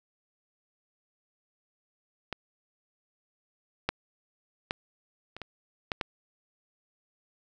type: clicks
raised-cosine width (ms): 0.3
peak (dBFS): -17 / -10 / -13 / -25 / -22 / -13 / -13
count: 7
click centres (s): 2.327 / 3.89 / 4.709 / 5.366 / 5.417 / 5.918 / 6.012
effects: none